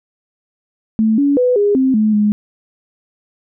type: tone with pitch steps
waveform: sine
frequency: 219.9 / 283.5 / 497.9 / 409.4 / 262.8 / 215.2 / 209.2 Hz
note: A3 / C#4 / B4 / G#4 / C4 / A3 / G#3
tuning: -1 / +39 / +14 / -25 / +8 / -38 / +13 cents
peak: -10 dBFS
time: 0.99-2.32 s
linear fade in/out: 0 ms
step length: 190 ms
effects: none